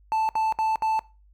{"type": "tone bursts", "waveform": "triangle", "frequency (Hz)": 880, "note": "A5", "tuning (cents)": 0, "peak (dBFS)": -19, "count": 4, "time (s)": [0.12, 0.992], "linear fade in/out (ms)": 0, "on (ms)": 170, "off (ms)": 64, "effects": ["noise-tail reverb RT60 0.3 s tail -21 dB re dry", "added 50 Hz sine -53 dBFS peak until 1.33 s"]}